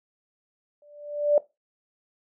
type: tone with exponential growth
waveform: sine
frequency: 587.3 Hz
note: D5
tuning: in tune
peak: -13 dBFS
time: 0.82-1.38 s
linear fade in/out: 2 ms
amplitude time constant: 120 ms
effects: noise-tail reverb RT60 0.2 s tail -18 dB re dry